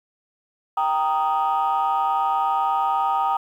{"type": "chord", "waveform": "sine", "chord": "Eb major", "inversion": "first", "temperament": "equal", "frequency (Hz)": [784, 932.3, 1244.5], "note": ["G5", "Bb5", "Eb6"], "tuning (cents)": [0, 0, 0], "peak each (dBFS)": [-21, -22, -23], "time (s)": [0.77, 3.37], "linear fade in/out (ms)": 5, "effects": ["tanh soft clip ceiling -13 dBFS", "9-bit"]}